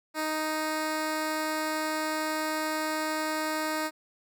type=tone; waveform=10% pulse; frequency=311.1 Hz; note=D#4; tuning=in tune; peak=-20 dBFS; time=0.14-3.91 s; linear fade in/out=50 ms; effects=none